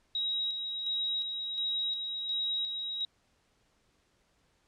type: tone with tremolo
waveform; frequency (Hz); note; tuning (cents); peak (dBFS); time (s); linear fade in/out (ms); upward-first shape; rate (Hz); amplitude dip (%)
sine; 3823; A#7; +43; -29; 0.15-3.05; 2; square; 1.4; 40
effects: pink hiss -71 dBFS RMS until 4.67 s + low-pass 8000 Hz 12 dB/octave